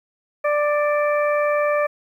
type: harmonic tone with a mistuned harmonic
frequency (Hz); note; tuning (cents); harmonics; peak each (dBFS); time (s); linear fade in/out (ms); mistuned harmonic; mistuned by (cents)
590; D5; +8; 1 / 2 / 3 / 4; -18 / -24 / -28 / -30; 0.44-1.87; 10; 4; -17
effects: 9-bit